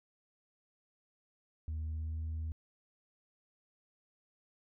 sine tone with pitch glide, 78.5 to 79.64 Hz, D#2 to D#2, +16 to +41 cents, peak -33 dBFS, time 1.68-2.52 s, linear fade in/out 0 ms, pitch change +25 cents, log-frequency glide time 1.82-2.2 s, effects tanh soft clip ceiling -34 dBFS

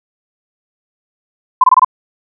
sine tone bursts, 1021 Hz, C6, 43 cents flat, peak -3 dBFS, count 5, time 1.61-1.847 s, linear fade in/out 5 ms, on 29 ms, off 23 ms, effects none

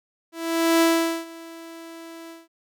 sawtooth tone with ADSR envelope, 330.6 Hz, E4, 5 cents sharp, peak -11 dBFS, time 0.32-2.48 s, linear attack 490 ms, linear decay 440 ms, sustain -23 dB, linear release 180 ms, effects none

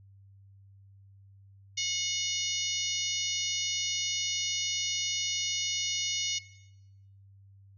harmonic tone, 727 Hz, F#5, 31 cents flat, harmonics 3 / 4 / 5 / 6 / 7 / 8 / 9, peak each -37 / -36 / -37 / -38 / -38 / -35 / -38 dBFS, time 1.77-6.39 s, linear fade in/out 10 ms, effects noise-tail reverb RT60 0.9 s tail -17 dB re dry + added 98 Hz sine -53 dBFS peak until 7.77 s

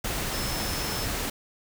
sine tone in noise, 5260 Hz, E8, 5 cents flat, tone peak -36 dBFS, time 0.33-1.06 s, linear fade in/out 5 ms, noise pink, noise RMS -30 dBFS, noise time 0.04-1.3 s, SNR -9 dB, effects none

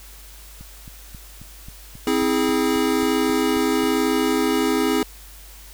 click train, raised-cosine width 5 ms, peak -27 dBFS, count 13, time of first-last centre 0.61-3.836 s, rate 3.72 Hz
square chord, C augmented, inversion none, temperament equal with one note detuned, 261.6 / 322.7 / 415.3 Hz, C4 / E4 / G#4, 0 / -37 / 0 cents, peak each -23 dBFS, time 2.07-5.03 s, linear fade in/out 2 ms
effects added 50 Hz sine -42 dBFS peak until 5.73 s + white hiss -45 dBFS RMS until 5.73 s

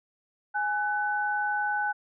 sine tone pair together, 831.2 / 1500 Hz, G#5 / F#6, +1 / +23 cents, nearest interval minor seventh, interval 1022 cents, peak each -28 dBFS, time 0.54-1.93 s, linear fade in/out 20 ms, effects none

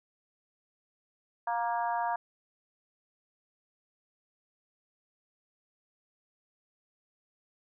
harmonic tone, 234.9 Hz, A#3, 13 cents sharp, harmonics 3 / 4 / 5 / 6 / 7, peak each -32 / -31 / -40 / -45 / -41 dBFS, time 1.47-2.16 s, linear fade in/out 5 ms, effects none

